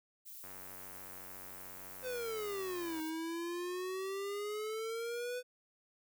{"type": "noise", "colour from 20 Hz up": "violet", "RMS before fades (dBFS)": -50, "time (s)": [0.25, 3.11], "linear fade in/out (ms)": 20}
{"type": "click train", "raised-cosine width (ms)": 0.5, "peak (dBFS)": -38, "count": 241, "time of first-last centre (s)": [0.44, 2.999], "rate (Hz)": 93.8}
{"type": "exponential two-way sweep", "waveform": "square", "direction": "down then up", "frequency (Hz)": [519, 313.8, 501], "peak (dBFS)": -38, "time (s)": [2.02, 5.43], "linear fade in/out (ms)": 50, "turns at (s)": 3.01}
{"effects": []}